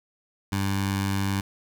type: tone with notch filter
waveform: 15% pulse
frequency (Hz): 98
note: G2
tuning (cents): 0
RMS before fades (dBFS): -26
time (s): 0.52-1.41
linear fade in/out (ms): 5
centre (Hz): 440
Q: 0.98
effects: none